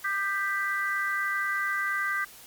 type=chord; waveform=sine; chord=G major; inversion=second; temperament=equal with one note detuned; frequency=1198.6 / 1568 / 1975.5 Hz; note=D6 / G6 / B6; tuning=+35 / 0 / 0 cents; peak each=-32 / -29 / -31 dBFS; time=0.04-2.25 s; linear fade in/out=10 ms; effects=white hiss -49 dBFS RMS until 2.46 s + Opus 48 kbps